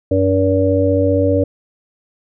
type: harmonic tone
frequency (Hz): 95.3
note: G2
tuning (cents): -48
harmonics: 1 / 3 / 5 / 6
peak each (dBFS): -17 / -17 / -17 / -17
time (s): 0.11-1.44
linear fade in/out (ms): 5
effects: none